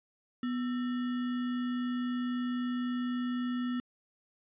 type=tone with sample-and-hold; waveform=sine; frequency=246.9 Hz; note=B3; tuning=in tune; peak=-30 dBFS; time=0.43-3.8 s; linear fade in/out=2 ms; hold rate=1575 Hz; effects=resampled to 8000 Hz